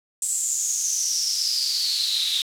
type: noise with high-pass filter sweep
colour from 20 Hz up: pink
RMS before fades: -24 dBFS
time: 0.22-2.42 s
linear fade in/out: 2 ms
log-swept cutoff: 7900 to 3600 Hz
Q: 9.7
effects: low-pass 12000 Hz 12 dB/octave